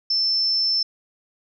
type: tone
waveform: sine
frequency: 5310 Hz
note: E8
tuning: 12 cents sharp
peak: -18 dBFS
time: 0.1-0.83 s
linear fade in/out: 5 ms
effects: none